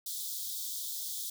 white high-pass noise, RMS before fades -38 dBFS, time 0.06-1.3 s, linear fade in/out 5 ms, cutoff 3300 Hz, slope 96 dB/octave, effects none

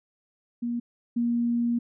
sine tone pair in turn, 237.9 / 236.8 Hz, A#3 / A#3, +35 / +27 cents, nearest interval unison, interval 8 cents, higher first, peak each -26 / -22 dBFS, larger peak second, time 0.62-0.8 / 1.16-1.79 s, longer second, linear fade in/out 10 ms, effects none

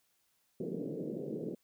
white band-pass noise, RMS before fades -39 dBFS, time 0.6-1.55 s, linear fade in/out 5 ms, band 140 to 490 Hz, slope 48 dB/octave, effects white hiss -75 dBFS RMS until 1.63 s

